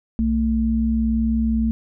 sine tone pair together, 63 / 224.5 Hz, B1 / A3, +35 / +35 cents, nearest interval octave + minor seventh, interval 2200 cents, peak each -22 / -18 dBFS, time 0.19-1.71 s, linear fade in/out 0 ms, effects none

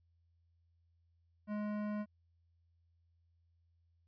sine tone with hard clipping, 209.3 Hz, G#3, 14 cents sharp, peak -38 dBFS, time 1.47-2.06 s, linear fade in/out 50 ms, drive 15 dB, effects added 84 Hz sine -70 dBFS peak until 4.07 s + resampled to 11025 Hz

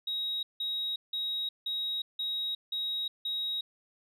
sine tone bursts, 3800 Hz, A#7, 33 cents sharp, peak -29 dBFS, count 7, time 0.07-3.61 s, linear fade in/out 5 ms, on 360 ms, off 170 ms, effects tanh soft clip ceiling -27 dBFS

